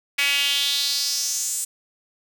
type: tone with high-pass filter sweep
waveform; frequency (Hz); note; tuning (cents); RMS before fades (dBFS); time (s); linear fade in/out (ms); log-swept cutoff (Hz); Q
sawtooth; 282.3; C#4; +32; -23; 0.18-1.65; 10; 2300 to 8200; 3.9
effects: none